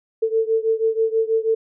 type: beating tone pair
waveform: sine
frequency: 444.4 / 450.6 Hz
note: A4 / A4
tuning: +17 / +41 cents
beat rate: 6.2 Hz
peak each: -19 / -21 dBFS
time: 0.22-1.55 s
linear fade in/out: 10 ms
effects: none